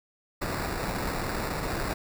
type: noise with sample-and-hold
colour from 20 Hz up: pink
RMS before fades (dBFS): -31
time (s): 0.41-1.94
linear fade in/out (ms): 10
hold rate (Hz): 3150
effects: none